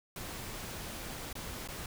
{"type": "noise with dropouts", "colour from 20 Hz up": "pink", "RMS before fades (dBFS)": -42, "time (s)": [0.16, 1.86], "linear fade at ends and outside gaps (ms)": 2, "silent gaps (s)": [[1.329, 1.353], [1.676, 1.686]], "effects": []}